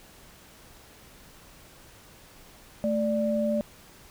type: tone pair together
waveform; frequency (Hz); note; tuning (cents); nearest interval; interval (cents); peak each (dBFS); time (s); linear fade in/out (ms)
sine; 220.2 / 588.6; A3 / D5; +2 / +4; octave + perfect fourth; 1702; -26 / -26; 2.84-3.61; 0
effects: pink hiss -52 dBFS RMS until 4.1 s